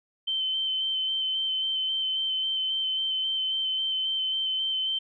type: tone with vibrato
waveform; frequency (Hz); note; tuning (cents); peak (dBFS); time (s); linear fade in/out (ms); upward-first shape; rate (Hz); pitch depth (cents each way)
sine; 3088; G7; -27; -25; 0.27-4.99; 10; square; 3.7; 13
effects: none